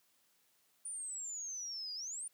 sine exponential two-way sweep, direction down then up, 9440 to 4806 to 9440 Hz, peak -40 dBFS, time 0.85-2.28 s, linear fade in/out 5 ms, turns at 1.94 s, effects white hiss -73 dBFS RMS until 2.33 s + high-pass 100 Hz 12 dB/octave

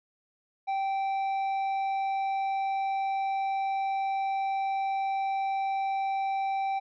sine tone with tanh clipping, 779 Hz, G5, 11 cents flat, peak -28 dBFS, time 0.67-6.8 s, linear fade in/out 20 ms, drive 7 dB, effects none

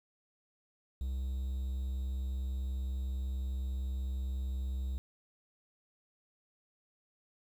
triangle tone with quantisation, 65.41 Hz, C2, in tune, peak -31 dBFS, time 1.01-4.98 s, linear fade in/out 0 ms, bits 10, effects none

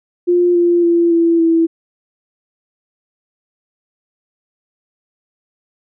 sine tone with pitch steps, 352.4 / 346.5 / 340.8 / 335.1 / 329.6 Hz, F4 / F4 / F4 / E4 / E4, +16 / -14 / -42 / +29 / 0 cents, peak -9 dBFS, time 0.27-1.67 s, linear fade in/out 20 ms, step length 280 ms, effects none

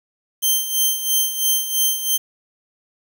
5% pulse tone with tremolo, 3136 Hz, G7, in tune, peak -6 dBFS, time 0.42-2.18 s, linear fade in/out 20 ms, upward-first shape sine, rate 3 Hz, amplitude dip 70%, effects 7-bit

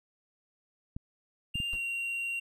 clicks, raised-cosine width 5 ms, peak -25 dBFS, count 3, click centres 0.965 / 1.556 / 1.602 s
triangle tone with pitch glide, 2794 to 2757 Hz, F7 to F7, 0 to -23 cents, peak -30 dBFS, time 1.54-2.4 s, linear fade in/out 10 ms, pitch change -23 cents, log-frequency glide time 1.68-1.78 s
brown noise with exponential decay, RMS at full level -36 dBFS, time 1.73-1.83 s, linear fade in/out 0 ms, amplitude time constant 21 ms
effects none

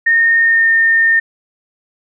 sine tone with pitch glide, 1836 to 1820.2 Hz, A#6 to A#6, -27 to -42 cents, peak -8 dBFS, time 0.06-1.2 s, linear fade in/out 10 ms, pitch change -15 cents, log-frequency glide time 0.4-0.7 s, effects none

